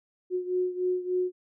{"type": "beating tone pair", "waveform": "sine", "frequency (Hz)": [363.2, 366.6], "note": ["F#4", "F#4"], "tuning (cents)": [-32, -16], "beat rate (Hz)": 3.4, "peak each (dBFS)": [-27, -31], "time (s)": [0.3, 1.32], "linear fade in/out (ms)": 50, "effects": []}